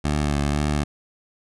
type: tone with vibrato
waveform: 15% pulse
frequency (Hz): 73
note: D2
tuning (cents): -10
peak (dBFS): -14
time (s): 0.04-0.84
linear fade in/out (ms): 10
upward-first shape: sine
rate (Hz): 2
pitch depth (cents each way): 35
effects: resampled to 24000 Hz